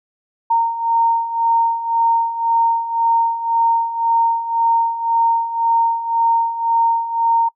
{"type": "beating tone pair", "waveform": "sine", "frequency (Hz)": [920, 921.9], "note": ["A#5", "A#5"], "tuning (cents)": [-23, -19], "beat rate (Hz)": 1.9, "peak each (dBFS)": [-20, -15], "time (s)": [0.5, 7.49], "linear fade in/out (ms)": 10, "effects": ["noise-tail reverb RT60 0.1 s tail -24 dB re dry"]}